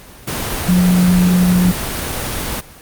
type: tone in noise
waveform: sine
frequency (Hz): 180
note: F#3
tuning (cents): -47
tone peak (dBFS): -9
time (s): 0.68-1.72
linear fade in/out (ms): 10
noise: pink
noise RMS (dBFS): -21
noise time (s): 0.27-2.61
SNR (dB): +9
effects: pink hiss -39 dBFS RMS until 2.81 s + Opus 24 kbps